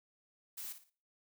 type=noise with echo; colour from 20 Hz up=blue; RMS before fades=-44 dBFS; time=0.57-0.73 s; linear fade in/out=10 ms; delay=57 ms; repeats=3; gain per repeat=-10 dB; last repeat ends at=0.901 s; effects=noise-tail reverb RT60 0.4 s tail -20 dB re dry